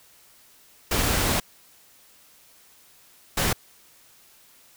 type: noise bursts at uneven times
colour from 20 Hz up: pink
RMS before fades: -23 dBFS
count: 2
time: 0.91-1.4 / 3.37-3.53 s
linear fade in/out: 5 ms
effects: white hiss -55 dBFS RMS until 4.76 s